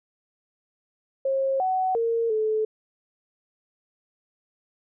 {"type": "tone with pitch steps", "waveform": "sine", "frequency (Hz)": [538, 749, 460.3, 434.2], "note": ["C5", "F#5", "A#4", "A4"], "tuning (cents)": [48, 21, -22, -23], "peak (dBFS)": -21, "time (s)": [1.25, 2.65], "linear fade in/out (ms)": 5, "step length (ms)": 350, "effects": []}